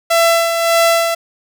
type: tone with tremolo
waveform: sawtooth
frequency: 670 Hz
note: E5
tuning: 28 cents sharp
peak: -5 dBFS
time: 0.1-1.15 s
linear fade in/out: 10 ms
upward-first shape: sine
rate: 1.7 Hz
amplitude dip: 50%
effects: none